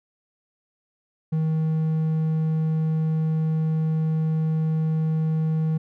triangle tone, 158.4 Hz, D#3, 31 cents sharp, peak -18 dBFS, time 1.32-5.78 s, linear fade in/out 10 ms, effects none

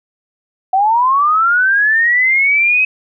sine linear sweep, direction up, 740 to 2554 Hz, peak -9 dBFS, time 0.73-2.85 s, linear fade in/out 5 ms, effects none

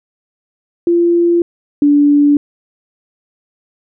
sine tone pair in turn, 343.5 / 289.8 Hz, F4 / D4, -29 / -23 cents, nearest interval minor third, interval 294 cents, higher first, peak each -8 / -6 dBFS, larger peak second, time 0.87-1.42 / 1.82-2.37 s, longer neither, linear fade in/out 2 ms, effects none

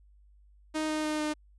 sawtooth tone with pitch steps, 311 / 308.5 / 306 / 303.5 Hz, D#4 / D#4 / D#4 / D#4, -1 / -15 / -29 / -43 cents, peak -25 dBFS, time 0.74-1.34 s, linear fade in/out 20 ms, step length 150 ms, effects added 50 Hz sine -56 dBFS peak until 1.58 s + resampled to 24000 Hz

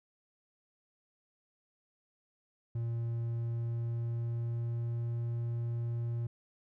triangle tone with pitch glide, 116.54 to 117.62 Hz, A#2 to A#2, 0 to +16 cents, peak -30 dBFS, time 2.75-6.27 s, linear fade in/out 5 ms, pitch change +16 cents, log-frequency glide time 3.17-5.18 s, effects none

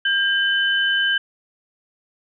sine tone pair together, 1599 / 3028 Hz, G6 / F#7, +34 / +39 cents, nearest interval major seventh, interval 1105 cents, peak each -18 / -21 dBFS, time 0.05-1.18 s, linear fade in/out 5 ms, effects none

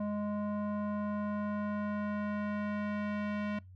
square tone with low-pass filter sweep, 207.7 Hz, G#3, in tune, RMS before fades -35 dBFS, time 0-3.59 s, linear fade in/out 5 ms, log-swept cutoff 850 to 2400 Hz, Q 1.4, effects noise-tail reverb RT60 0.2 s tail -23 dB re dry + added 92 Hz sine -50 dBFS peak until 3.75 s

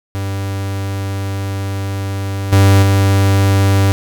45% pulse tone with level steps, 98 Hz, G2, in tune, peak -18 / -6 / -9 dBFS, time 0.15-3.92 s, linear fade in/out 0 ms, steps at 2.52 / 2.82 s, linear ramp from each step 10 ms, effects none

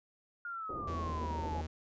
sine exponential sweep, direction down, 1426 to 833 Hz, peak -38 dBFS, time 0.45-1.61 s, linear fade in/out 2 ms
white low-pass noise, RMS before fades -44 dBFS, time 0.69-1.62 s, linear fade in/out 5 ms, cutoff 560 Hz, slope 24 dB/octave
45% pulse tone with pitch glide, 82.41 to 78.87 Hz, E2 to D#2, 0 to +24 cents, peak -37 dBFS, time 0.87-1.67 s, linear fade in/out 10 ms, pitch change -76 cents, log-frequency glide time 1.01-1.15 s
effects resampled to 16000 Hz

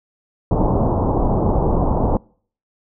pink low-pass noise, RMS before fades -17 dBFS, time 0.51-2.17 s, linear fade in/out 2 ms, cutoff 990 Hz, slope 48 dB/octave, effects noise-tail reverb RT60 0.5 s tail -26 dB re dry

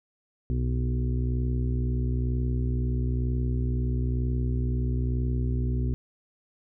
harmonic tone with a mistuned harmonic, 62.1 Hz, B1, 10 cents sharp, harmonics 1 / 2 / 4 / 5 / 6 / 7, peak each -26 / -28 / -34 / -45 / -40 / -49 dBFS, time 0.5-5.94 s, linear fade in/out 0 ms, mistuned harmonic 1, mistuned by +29 cents, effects none

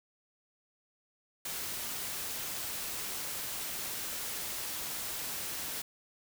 white noise, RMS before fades -38 dBFS, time 1.45-5.82 s, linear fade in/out 5 ms, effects none

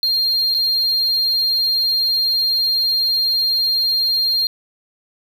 sine tone with dropouts, 4204 Hz, C8, 7 cents sharp, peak -12 dBFS, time 0.03-4.47 s, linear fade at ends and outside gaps 1 ms, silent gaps 0.542-0.547 s, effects tanh soft clip ceiling -14 dBFS + 7-bit

